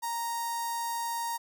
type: tone with notch filter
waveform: sawtooth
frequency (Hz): 932.3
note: A#5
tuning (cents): 0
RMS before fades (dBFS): -33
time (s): 0.02-1.38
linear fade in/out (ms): 20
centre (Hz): 2500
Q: 0.57
effects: none